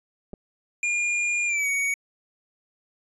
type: clicks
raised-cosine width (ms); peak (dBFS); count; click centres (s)
2; -26; 2; 0.333 / 0.338
type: tone with pitch glide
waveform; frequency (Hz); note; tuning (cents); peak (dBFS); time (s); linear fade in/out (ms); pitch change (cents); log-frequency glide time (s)
square; 2416 to 2241; D7 to C#7; +48 to +18; -23; 0.83-1.94; 2; -130; 1.46-1.68
effects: resampled to 24000 Hz